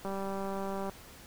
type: click train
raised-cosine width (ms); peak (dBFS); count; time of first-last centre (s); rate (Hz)
1; -24; 166; 0.05-0.896; 195
effects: pink hiss -52 dBFS RMS until 1.26 s